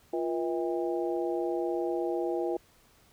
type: harmonic tone with a mistuned harmonic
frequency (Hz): 161.1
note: E3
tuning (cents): -39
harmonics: 2 / 3 / 4 / 5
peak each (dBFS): -30 / -34 / -36 / -38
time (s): 0.13-2.57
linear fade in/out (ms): 5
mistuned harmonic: 2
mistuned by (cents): +130
effects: pink hiss -62 dBFS RMS until 3.12 s